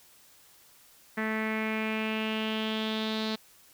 sawtooth tone with low-pass filter sweep, 218.6 Hz, A3, 11 cents flat, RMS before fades -31 dBFS, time 1.17-3.36 s, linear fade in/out 10 ms, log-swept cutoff 1900 to 4100 Hz, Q 5, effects white hiss -58 dBFS RMS until 3.73 s

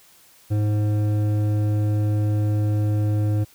sine tone with hard clipping, 105.1 Hz, G#2, 21 cents sharp, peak -20 dBFS, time 0.5-3.45 s, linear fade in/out 20 ms, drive 10 dB, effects white hiss -53 dBFS RMS until 3.54 s

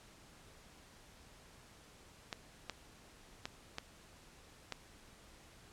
clicks, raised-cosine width 0.2 ms, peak -22 dBFS, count 5, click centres 2.328 / 2.697 / 3.455 / 3.784 / 4.723 s, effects pink hiss -60 dBFS RMS until 5.72 s + low-pass 10000 Hz 12 dB/octave

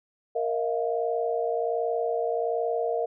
sine chord, Bb suspended fourth, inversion none, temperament equal with one note detuned, 466.2 / 637.2 / 698.5 Hz, Bb4 / Eb5 / F5, 0 / +41 / 0 cents, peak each -27 / -30 / -30 dBFS, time 0.35-3.06 s, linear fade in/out 10 ms, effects none

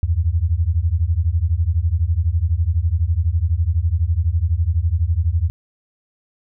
sine beating tone pair, 77.78 / 89.78 Hz, D#2 / F2, 0 / +48 cents, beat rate 12 Hz, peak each -18 dBFS, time 0.03-5.5 s, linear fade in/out 0 ms, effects none

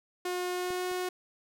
sawtooth tone with pitch glide, 360 to 364 Hz, F#4 to F#4, -47 to -28 cents, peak -27 dBFS, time 0.25-1.09 s, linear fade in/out 5 ms, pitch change +19 cents, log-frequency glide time 0.52-0.85 s
clicks, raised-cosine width 2 ms, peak -31 / -39 dBFS, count 2, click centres 0.705 / 0.915 s
effects none

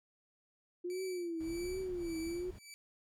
sine tone with vibrato, 349.2 Hz, F4, in tune, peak -36 dBFS, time 0.84-2.51 s, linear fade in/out 10 ms, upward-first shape triangle, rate 1.3 Hz, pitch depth 150 cents each way
15% pulse tone with tremolo, 2308 Hz, D7, 31 cents flat, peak -40 dBFS, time 0.9-2.74 s, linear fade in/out 0 ms, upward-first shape sine, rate 1.7 Hz, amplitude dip 95%
brown noise, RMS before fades -50 dBFS, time 1.4-2.59 s, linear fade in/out 5 ms
effects none

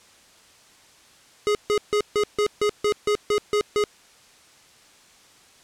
square tone bursts, 417.1 Hz, G#4, 7 cents sharp, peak -19 dBFS, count 11, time 1.47-3.839 s, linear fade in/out 0 ms, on 79 ms, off 150 ms, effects white hiss -53 dBFS RMS until 5.63 s + low-pass 8000 Hz 12 dB/octave

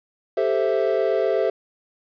triangle chord, A minor seventh, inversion third, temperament equal, 392 / 440 / 523.3 / 659.3 Hz, G4 / A4 / C5 / E5, 0 / 0 / 0 / 0 cents, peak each -22 dBFS, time 0.37-1.5 s, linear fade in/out 5 ms, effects resampled to 11025 Hz + 8-bit

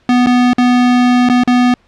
square tone with dropouts, 246.9 Hz, B3, in tune, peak -8 dBFS, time 0.09-1.74 s, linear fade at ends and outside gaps 2 ms, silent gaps 0.262-0.269 / 0.533-0.582 / 1.289-1.297 / 1.436-1.475 s, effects pink hiss -53 dBFS RMS until 1.87 s + low-pass 4000 Hz 12 dB/octave

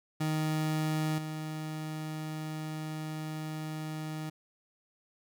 30% pulse tone with level steps, 155.56 Hz, D#3, in tune, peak -26 / -33 dBFS, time 0.2-4.3 s, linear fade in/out 10 ms, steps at 1.18 s, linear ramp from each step 5 ms, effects none

